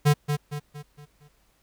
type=tone with echo; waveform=square; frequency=147 Hz; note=D3; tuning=2 cents sharp; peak=-16 dBFS; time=0.05-0.14 s; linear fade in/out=20 ms; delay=230 ms; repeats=5; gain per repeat=-7 dB; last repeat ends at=1.29 s; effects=added 50 Hz sine -66 dBFS peak until 1.62 s + pink hiss -66 dBFS RMS until 1.62 s